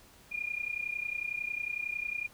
sine tone with amplitude modulation, 2422 Hz, D#7, 47 cents flat, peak -29 dBFS, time 0.31-2.28 s, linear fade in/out 20 ms, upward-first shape sine, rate 31 Hz, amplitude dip 85%, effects pink hiss -58 dBFS RMS until 2.33 s

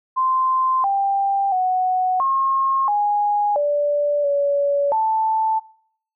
sine tone with pitch steps, 1041 / 791 / 740 / 1076 / 826 / 583 / 568 / 881 Hz, C6 / G5 / F#5 / C6 / G#5 / D5 / C#5 / A5, -9 / +15 / 0 / +48 / -10 / -13 / +42 / +2 cents, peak -16 dBFS, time 0.16-5.6 s, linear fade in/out 20 ms, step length 680 ms, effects noise-tail reverb RT60 0.6 s tail -23 dB re dry

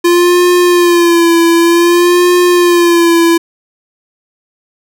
square tone with vibrato, 345.6 Hz, F4, 18 cents flat, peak -6 dBFS, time 0.04-3.38 s, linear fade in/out 10 ms, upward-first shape sine, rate 0.54 Hz, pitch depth 49 cents each way, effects none

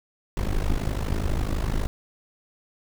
brown noise with amplitude modulation, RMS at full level -21 dBFS, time 0.37-1.87 s, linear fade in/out 0 ms, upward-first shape sine, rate 52 Hz, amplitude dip 85%, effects none

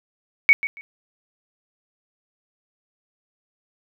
sine tone with echo, 2235 Hz, C#7, 14 cents sharp, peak -8 dBFS, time 0.49-0.53 s, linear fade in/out 0 ms, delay 140 ms, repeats 2, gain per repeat -14 dB, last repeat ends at 0.81 s, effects none

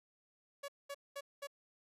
sawtooth tone bursts, 564 Hz, C#5, 30 cents sharp, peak -38 dBFS, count 4, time 0.63-1.472 s, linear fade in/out 10 ms, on 53 ms, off 210 ms, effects resampled to 32000 Hz

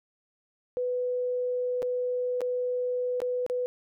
sine tone with dropouts, 496.8 Hz, B4, 10 cents sharp, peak -26 dBFS, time 0.77-3.66 s, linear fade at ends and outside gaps 0 ms, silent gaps 1.821-1.828 / 2.407-2.416 / 3.203-3.218 / 3.464-3.499 s, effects none

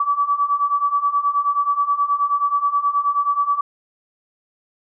sine beating tone pair, 1144 / 1153.4 Hz, D6 / D6, -46 / -32 cents, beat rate 9.4 Hz, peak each -21 / -18 dBFS, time 0-3.61 s, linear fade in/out 5 ms, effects none

